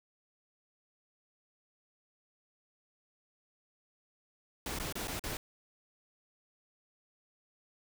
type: noise with dropouts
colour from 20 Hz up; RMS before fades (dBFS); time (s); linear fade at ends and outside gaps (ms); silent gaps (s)
pink; -38; 4.66-5.37; 2; 4.788-4.798 / 4.925-4.954 / 5.074-5.08 / 5.195-5.238
effects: none